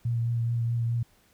sine tone with vibrato, 117.2 Hz, A#2, 10 cents sharp, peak -24 dBFS, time 0.05-1.03 s, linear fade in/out 5 ms, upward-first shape triangle, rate 4.7 Hz, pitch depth 22 cents each way, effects pink hiss -63 dBFS RMS until 1.33 s

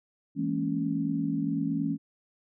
sine chord, A# half-diminished seventh, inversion second, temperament equal with one note detuned, 164.81 / 207.7 / 228.9 / 277.2 Hz, E3 / G#3 / A#3 / C#4, 0 / 0 / -31 / 0 cents, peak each -32 / -34 / -34 / -29 dBFS, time 0.35-1.98 s, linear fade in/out 50 ms, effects none

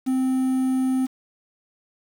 triangle tone with quantisation, 260 Hz, C4, 11 cents flat, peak -17 dBFS, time 0.06-1.07 s, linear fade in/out 20 ms, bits 7, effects none

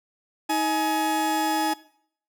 40% pulse tone pair together, 315.8 / 842 Hz, D#4 / G#5, +26 / +24 cents, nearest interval octave + perfect fourth, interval 1698 cents, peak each -25 / -23 dBFS, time 0.49-1.74 s, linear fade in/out 10 ms, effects noise-tail reverb RT60 0.6 s tail -19 dB re dry

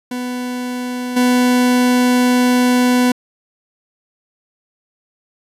40% pulse tone with level steps, 248.3 Hz, B3, 9 cents sharp, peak -20 / -10 dBFS, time 0.11-3.12 s, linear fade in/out 5 ms, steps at 1.16 s, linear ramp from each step 10 ms, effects resampled to 32000 Hz

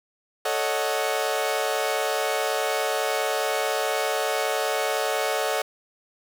sawtooth chord, D# half-diminished seventh, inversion second, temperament equal with one note detuned, 440 / 554.4 / 624.1 / 740 Hz, A4 / C#5 / D#5 / F#5, 0 / 0 / +5 / 0 cents, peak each -25 dBFS, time 0.45-5.62 s, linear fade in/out 5 ms, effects none

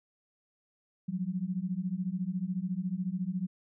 sine beating tone pair, 175.8 / 189.8 Hz, F3 / F#3, +12 / +44 cents, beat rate 14 Hz, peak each -34 / -33 dBFS, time 1.08-3.47 s, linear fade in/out 10 ms, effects none

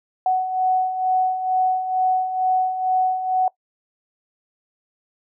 sine beating tone pair, 743 / 745.2 Hz, F#5 / F#5, +7 / +12 cents, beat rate 2.2 Hz, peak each -25 / -18 dBFS, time 0.26-3.48 s, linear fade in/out 2 ms, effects noise-tail reverb RT60 0.1 s tail -21 dB re dry

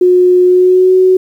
sine tone with pitch glide, 361.8 to 372 Hz, F#4 to F#4, -39 to +9 cents, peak -4 dBFS, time 0.01-1.17 s, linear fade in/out 5 ms, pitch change +48 cents, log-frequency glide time 0.45-0.93 s, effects 7-bit

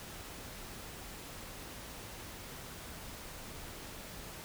silence, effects pink hiss -47 dBFS RMS until 4.44 s

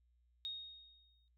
sine tone with exponential decay, 3729 Hz, A#7, in tune, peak -38 dBFS, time 0.45-1.28 s, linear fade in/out 0 ms, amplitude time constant 180 ms, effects noise-tail reverb RT60 0.1 s tail -23 dB re dry + added 60 Hz sine -70 dBFS peak until 1.37 s

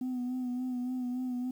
sine tone with vibrato, 250.7 Hz, B3, 26 cents sharp, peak -29 dBFS, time 0.01-1.51 s, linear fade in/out 5 ms, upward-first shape sine, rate 3.5 Hz, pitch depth 35 cents each way, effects tanh soft clip ceiling -30 dBFS + 10-bit

